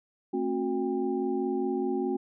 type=tone cluster; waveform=sine; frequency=223.3 / 268.2 / 364.7 / 798 Hz; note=A3 / C4 / F#4 / G5; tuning=+26 / +43 / -25 / +31 cents; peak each=-34 / -31 / -29 / -38 dBFS; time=0.33-2.17 s; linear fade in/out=10 ms; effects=none